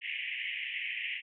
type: band-pass noise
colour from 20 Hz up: pink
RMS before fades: -37 dBFS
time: 0.01-1.22 s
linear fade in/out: 50 ms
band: 1900 to 3000 Hz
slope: 96 dB/octave
effects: none